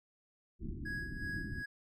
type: low-pass noise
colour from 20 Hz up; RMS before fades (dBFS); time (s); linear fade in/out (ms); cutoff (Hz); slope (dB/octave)
pink; -42; 0.59-1.64; 50; 360; 96
type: tone with tremolo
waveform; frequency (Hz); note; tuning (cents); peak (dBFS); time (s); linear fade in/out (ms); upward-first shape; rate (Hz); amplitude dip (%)
triangle; 1661.2; G#6; 0; -36; 0.85-1.66; 10; sine; 2.7; 70
effects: none